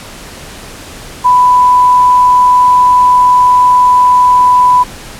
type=tone with quantisation; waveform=sine; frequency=994 Hz; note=B5; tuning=11 cents sharp; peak=-3 dBFS; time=1.24-4.84 s; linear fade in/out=20 ms; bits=5; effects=pink hiss -29 dBFS RMS until 5.19 s + low-pass 11000 Hz 12 dB/octave